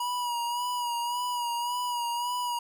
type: tone with vibrato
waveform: square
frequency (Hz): 965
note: B5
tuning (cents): -40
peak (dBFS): -29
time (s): 0-2.59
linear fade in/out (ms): 5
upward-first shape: sine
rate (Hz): 1.8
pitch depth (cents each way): 37
effects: none